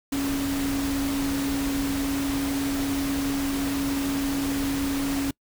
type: tone in noise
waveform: sine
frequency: 277.2 Hz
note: C#4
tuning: in tune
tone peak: -24 dBFS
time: 0.12-5.31 s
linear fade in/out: 5 ms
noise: pink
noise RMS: -32 dBFS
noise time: 0.12-5.31 s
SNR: +5 dB
effects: noise-tail reverb RT60 0.1 s tail -25 dB re dry